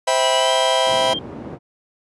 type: chord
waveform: 45% pulse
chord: C major seventh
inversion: none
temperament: just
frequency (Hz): 523.3 / 654.1 / 784.9 / 981.1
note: C5 / E5 / G5 / B5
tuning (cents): 0 / -14 / +2 / -12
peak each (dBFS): -21 / -20 / -24 / -21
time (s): 0.07-1.14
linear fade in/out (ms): 10
type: tone with pitch glide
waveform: sine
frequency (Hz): 2933 to 3180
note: F#7 to G7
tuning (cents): -16 to +24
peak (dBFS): -23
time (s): 0.19-1.19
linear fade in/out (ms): 5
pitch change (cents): +140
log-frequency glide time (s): 0.37-0.52
type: band-pass noise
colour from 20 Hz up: white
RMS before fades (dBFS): -33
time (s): 0.85-1.59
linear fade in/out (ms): 50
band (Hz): 110 to 410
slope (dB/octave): 12
effects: resampled to 24000 Hz